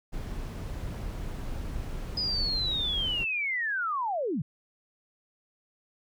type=noise; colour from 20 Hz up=brown; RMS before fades=-35 dBFS; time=0.12-3.25 s; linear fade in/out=20 ms
type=linear sweep; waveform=sine; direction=down; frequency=5020 to 120 Hz; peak=-27 dBFS; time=2.17-4.42 s; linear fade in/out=5 ms
effects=none